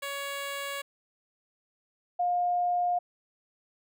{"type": "tone pair in turn", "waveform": ["10% pulse", "sine"], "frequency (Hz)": [560, 709.8], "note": ["C#5", "F5"], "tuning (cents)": [18, 28], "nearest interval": "major third", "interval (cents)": 410, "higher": "second", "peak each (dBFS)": [-25, -24], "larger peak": "second", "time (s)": [[0.02, 0.82], [2.19, 2.99]], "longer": "neither", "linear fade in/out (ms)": 10, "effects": []}